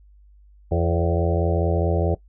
harmonic tone with a mistuned harmonic, 84.7 Hz, E2, 48 cents sharp, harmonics 1 / 2 / 4 / 5 / 6 / 7 / 8 / 9, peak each -21 / -27 / -28 / -27 / -30 / -28 / -32 / -33 dBFS, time 0.71-2.15 s, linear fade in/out 10 ms, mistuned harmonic 7, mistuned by -32 cents, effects noise-tail reverb RT60 0.1 s tail -19 dB re dry + added 50 Hz sine -48 dBFS peak until 2.28 s

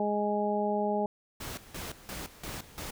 harmonic tone, 207.7 Hz, G#3, in tune, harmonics 1 / 2 / 3 / 4, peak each -32 / -32 / -32 / -32 dBFS, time 0-1.06 s, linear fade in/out 2 ms
pink noise with tremolo, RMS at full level -39 dBFS, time 1.4-2.91 s, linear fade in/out 10 ms, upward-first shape square, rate 2.9 Hz, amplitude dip 80%
effects none

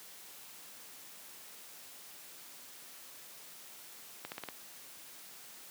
accelerating click train, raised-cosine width 0.3 ms, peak -24 dBFS, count 5, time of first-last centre 4.25-4.487 s, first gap 69 ms, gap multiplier 0.9, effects white hiss -52 dBFS RMS until 5.7 s + high-pass 150 Hz 12 dB/octave

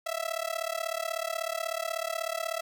sawtooth tone with amplitude modulation, 659.3 Hz, E5, in tune, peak -23 dBFS, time 0.06-2.61 s, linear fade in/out 10 ms, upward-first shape sine, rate 36.3 Hz, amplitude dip 95%, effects none

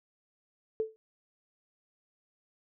sine tone with exponential decay, 440 Hz, A4, in tune, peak -24 dBFS, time 0.8-0.96 s, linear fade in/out 0 ms, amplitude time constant 34 ms, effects none

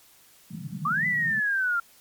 pink band-pass noise, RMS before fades -36 dBFS, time 0.5-1.4 s, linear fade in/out 10 ms, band 140 to 210 Hz, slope 48 dB/octave
sine linear two-way sweep, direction up then down, 1108.7 to 2016 to 1368 Hz, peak -22 dBFS, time 0.85-1.8 s, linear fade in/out 5 ms, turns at 1.06 s
effects white hiss -56 dBFS RMS until 2 s + MP3 96 kbps

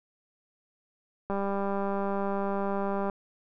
click train, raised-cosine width 1 ms, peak -18 dBFS, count 357, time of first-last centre 1.3-3.098 s, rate 198 Hz, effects none

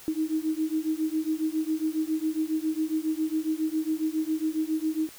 sine beating tone pair, 311.1 / 318.4 Hz, D#4 / D#4, 0 / +40 cents, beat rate 7.3 Hz, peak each -28 dBFS, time 0.08-5.09 s, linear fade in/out 0 ms, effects white hiss -48 dBFS RMS until 5.18 s

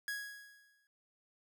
45% pulse tone with exponential decay, 1661 Hz, G#6, in tune, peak -35 dBFS, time 0.08-0.87 s, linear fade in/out 1 ms, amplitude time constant 170 ms, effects none

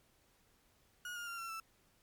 35% pulse tone with pitch steps, 1447 / 1415.6 / 1384.9 / 1354.8 / 1325.4 Hz, F#6 / F6 / F6 / E6 / E6, -39 / +23 / -15 / +47 / +9 cents, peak -40 dBFS, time 1.05-1.6 s, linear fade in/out 2 ms, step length 110 ms, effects pink hiss -71 dBFS RMS until 2.02 s + MP3 96 kbps

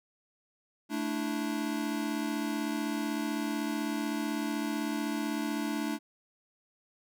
square chord, A suspended fourth, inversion none, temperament equal, 220 / 293.7 / 329.6 Hz, A3 / D4 / E4, 0 / 0 / 0 cents, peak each -36 / -34 / -39 dBFS, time 0.89-5.99 s, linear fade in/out 50 ms, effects none

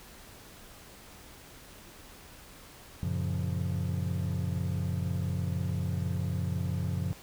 triangle chord, Gb major seventh, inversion none, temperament equal, 92.5 / 116.54 / 138.59 / 174.61 Hz, Gb2 / Bb2 / Db3 / F3, 0 / 0 / 0 / 0 cents, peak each -30 / -36 / -33 / -33 dBFS, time 3.03-7.13 s, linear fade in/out 0 ms, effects pink hiss -51 dBFS RMS until 7.22 s

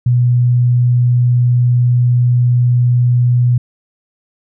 sine tone, 122.6 Hz, B2, 12 cents flat, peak -8 dBFS, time 0.06-3.58 s, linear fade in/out 5 ms, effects none

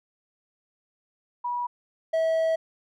sine / triangle tone pair in turn, 971 / 648.1 Hz, B5 / E5, -30 / -30 cents, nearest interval perfect fifth, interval 700 cents, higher first, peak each -26 / -19 dBFS, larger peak second, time 1.44-1.67 / 2.13-2.56 s, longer second, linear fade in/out 10 ms, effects none

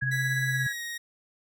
sine tone with tremolo, 1661.2 Hz, G#6, in tune, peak -25 dBFS, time 0.01-0.73 s, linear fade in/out 20 ms, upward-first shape sine, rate 17 Hz, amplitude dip 55%
sine tone, 130.81 Hz, C3, in tune, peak -28 dBFS, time 0.02-0.67 s, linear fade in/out 5 ms
sawtooth tone with pitch glide, 1968 to 1877 Hz, B6 to A#6, -7 to +11 cents, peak -30 dBFS, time 0.11-0.98 s, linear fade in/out 10 ms, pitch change -82 cents, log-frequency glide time 0.49-0.82 s
effects none

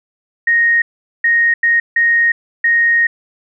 sine tone bursts at uneven times, 1864.7 Hz, A#6, in tune, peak -9 dBFS, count 5, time 0.47-0.82 / 1.24-1.54 / 1.63-1.8 / 1.96-2.32 / 2.64-3.07 s, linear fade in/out 5 ms, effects none

